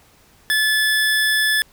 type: tone pair together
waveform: square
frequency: 1730 / 3460 Hz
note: A6 / A7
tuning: -30 / -30 cents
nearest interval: octave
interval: 1200 cents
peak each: -17 / -23 dBFS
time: 0.5-1.62 s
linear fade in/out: 0 ms
effects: pink hiss -53 dBFS RMS until 1.72 s